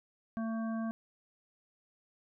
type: harmonic tone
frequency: 224.7 Hz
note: A3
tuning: 37 cents sharp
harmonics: 1 / 3 / 5 / 7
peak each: -33 / -43 / -47 / -50 dBFS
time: 0.37-0.91 s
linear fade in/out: 0 ms
effects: none